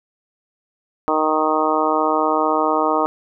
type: harmonic tone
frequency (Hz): 155.56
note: D#3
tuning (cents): 0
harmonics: 2 / 3 / 4 / 5 / 6 / 7 / 8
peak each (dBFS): -23 / -23 / -23 / -23 / -23 / -23 / -23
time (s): 1.08-3.06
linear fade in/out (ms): 0
effects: none